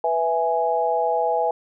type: chord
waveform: sine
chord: E major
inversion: second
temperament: equal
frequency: 493.9 / 659.3 / 830.6 Hz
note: B4 / E5 / G#5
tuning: 0 / 0 / 0 cents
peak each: -24 / -23 / -22 dBFS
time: 0.04-1.51 s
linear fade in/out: 2 ms
effects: none